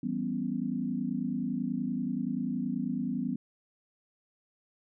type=chord; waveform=sine; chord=C# half-diminished seventh; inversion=first; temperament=equal with one note detuned; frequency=167.5 / 196 / 246.9 / 277.2 Hz; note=E3 / G3 / B3 / C#4; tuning=+28 / 0 / 0 / 0 cents; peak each=-38 / -35 / -32 / -37 dBFS; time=0.03-3.36 s; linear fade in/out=5 ms; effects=none